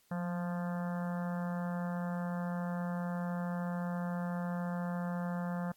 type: harmonic tone with a mistuned harmonic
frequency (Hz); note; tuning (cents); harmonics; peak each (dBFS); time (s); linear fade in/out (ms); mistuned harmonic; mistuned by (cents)
174.61; F3; 0; 1 / 3 / 4 / 5 / 6 / 7 / 8 / 9 / 10; -34 / -44 / -46 / -48 / -50 / -51 / -52 / -53 / -54; 0.11-5.72; 5; 1; +30
effects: white hiss -69 dBFS RMS until 5.76 s + AAC 64 kbps